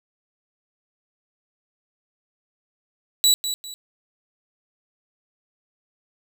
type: tone with echo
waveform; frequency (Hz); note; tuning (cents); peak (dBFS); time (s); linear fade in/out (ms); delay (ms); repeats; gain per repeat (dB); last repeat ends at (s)
25% pulse; 3932; B7; -8; -10; 3.24-3.34; 0; 200; 2; -10; 3.74
effects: none